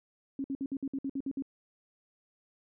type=tone bursts; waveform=sine; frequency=272.6 Hz; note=C#4; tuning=29 cents flat; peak=-31 dBFS; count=10; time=0.39-1.423 s; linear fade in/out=2 ms; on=52 ms; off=57 ms; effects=none

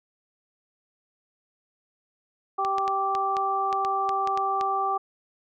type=harmonic tone; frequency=390 Hz; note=G4; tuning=9 cents flat; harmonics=1 / 2 / 3; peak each=-33 / -26 / -26 dBFS; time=2.58-4.98 s; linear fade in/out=10 ms
type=clicks; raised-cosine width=0.2 ms; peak=-17 dBFS; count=11; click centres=2.649 / 2.783 / 2.879 / 3.151 / 3.368 / 3.728 / 3.849 / 4.092 / 4.274 / 4.375 / 4.611 s
effects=none

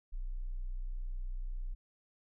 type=tone; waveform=sine; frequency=30.87 Hz; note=B0; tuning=in tune; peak=-35 dBFS; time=0.12-1.75 s; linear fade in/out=20 ms; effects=none

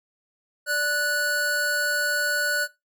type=tone pair together; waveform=square; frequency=585 / 1474 Hz; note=D5 / F#6; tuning=-7 / -7 cents; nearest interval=octave + major third; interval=1600 cents; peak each=-31 / -23 dBFS; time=0.66-2.68 s; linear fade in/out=50 ms; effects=noise-tail reverb RT60 0.2 s tail -17 dB re dry

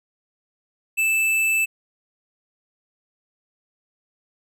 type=tone with tanh clipping; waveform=sine; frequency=2637 Hz; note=E7; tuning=in tune; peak=-19 dBFS; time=0.97-1.66 s; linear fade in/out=20 ms; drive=16 dB; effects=none

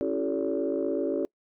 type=tone cluster; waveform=sine; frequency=276.2 / 331.1 / 378.9 / 436.3 / 571 Hz; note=C#4 / E4 / F#4 / A4 / D5; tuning=-6 / +8 / +41 / -15 / -49 cents; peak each=-31 dBFS; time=0.01-1.25 s; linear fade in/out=0 ms; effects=noise-tail reverb RT60 0.1 s tail -26 dB re dry + tanh soft clip ceiling -17 dBFS

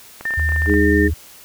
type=clicks; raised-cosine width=0.5 ms; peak=-17 dBFS; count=12; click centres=0.21 / 0.254 / 0.307 / 0.338 / 0.396 / 0.491 / 0.521 / 0.562 / 0.62 / 0.66 / 0.697 / 0.74 s
type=tone with pitch glide; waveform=sine; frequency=1800 to 1811.5 Hz; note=A6 to A6; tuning=+39 to +50 cents; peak=-19 dBFS; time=0.25-1.08 s; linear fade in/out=5 ms; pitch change=+11 cents; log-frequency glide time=0.67-0.81 s
type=tone; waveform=sine; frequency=77.78 Hz; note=D#2; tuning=in tune; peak=-17 dBFS; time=0.37-1.14 s; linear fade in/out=10 ms
type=harmonic tone; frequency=103.1 Hz; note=G#2; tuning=12 cents flat; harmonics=2 / 3 / 4; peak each=-21 / -16 / -18 dBFS; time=0.66-1.11 s; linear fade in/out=50 ms
effects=white hiss -43 dBFS RMS until 1.44 s

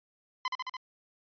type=tone with echo; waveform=sawtooth; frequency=1023 Hz; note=C6; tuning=39 cents flat; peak=-25 dBFS; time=0.45-0.48 s; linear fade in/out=2 ms; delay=72 ms; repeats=4; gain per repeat=-2 dB; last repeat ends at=0.768 s; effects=resampled to 11025 Hz

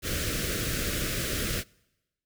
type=band-stop noise; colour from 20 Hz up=pink; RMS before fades=-30 dBFS; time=0.02-1.64 s; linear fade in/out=50 ms; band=600 to 1300 Hz; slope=48 dB/octave; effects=noise-tail reverb RT60 1.0 s tail -26 dB re dry

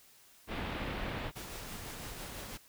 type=low-pass noise; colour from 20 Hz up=pink; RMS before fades=-38 dBFS; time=0.47-1.32 s; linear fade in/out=50 ms; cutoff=3400 Hz; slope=24 dB/octave
type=noise with tremolo; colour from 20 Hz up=pink; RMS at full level=-43 dBFS; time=1.35-2.58 s; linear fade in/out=20 ms; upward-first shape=sine; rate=6 Hz; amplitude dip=25%
effects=white hiss -61 dBFS RMS until 2.68 s

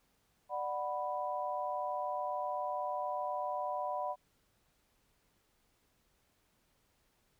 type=chord; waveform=sine; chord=B minor; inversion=first; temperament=just; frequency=592.7 / 740.8 / 987.8 Hz; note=D5 / F#5 / B5; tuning=+16 / +2 / 0 cents; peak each=-39 / -38 / -38 dBFS; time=0.49-4.16 s; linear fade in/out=50 ms; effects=pink hiss -74 dBFS RMS until 7.39 s

